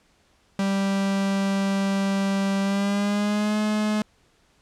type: tone with pitch glide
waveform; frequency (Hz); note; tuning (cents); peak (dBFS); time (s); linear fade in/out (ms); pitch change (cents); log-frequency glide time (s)
45% pulse; 196 to 212.5; G3 to G#3; 0 to +40; -21; 0.59-4.02; 2; +140; 2.61-3.58
effects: pink hiss -62 dBFS RMS until 4.61 s + low-pass 8000 Hz 12 dB/octave